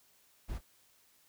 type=noise with echo; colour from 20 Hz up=brown; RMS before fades=-38 dBFS; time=0.48-0.59 s; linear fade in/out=20 ms; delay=26 ms; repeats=1; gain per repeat=-14 dB; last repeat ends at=0.616 s; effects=white hiss -67 dBFS RMS until 1.28 s